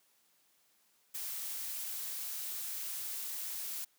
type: noise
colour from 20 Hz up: blue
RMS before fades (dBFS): -40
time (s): 1.14-3.85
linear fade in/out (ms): 10
effects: white hiss -71 dBFS RMS until 3.98 s + high-pass 150 Hz 12 dB/octave